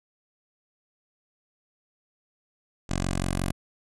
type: tone with low-pass filter sweep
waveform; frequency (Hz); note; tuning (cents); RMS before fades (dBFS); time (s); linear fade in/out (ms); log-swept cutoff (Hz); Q
10% pulse; 45.61; F#1; -24; -28; 2.89-3.52; 10; 7300 to 11000; 2.5
effects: none